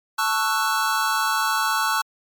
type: chord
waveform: square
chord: F# minor seventh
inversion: first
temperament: equal with one note detuned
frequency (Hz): 880 / 1108.7 / 1326.9 / 1480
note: A5 / C#6 / E6 / F#6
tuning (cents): 0 / 0 / +11 / 0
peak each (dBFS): -26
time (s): 0.18-2.02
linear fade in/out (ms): 10
effects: MP3 96 kbps